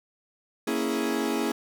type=chord; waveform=40% pulse; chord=A# half-diminished seventh; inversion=none; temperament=equal; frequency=233.1 / 277.2 / 329.6 / 415.3 Hz; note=A#3 / C#4 / E4 / G#4; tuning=0 / 0 / 0 / 0 cents; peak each=-30 dBFS; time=0.67-1.52 s; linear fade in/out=5 ms; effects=none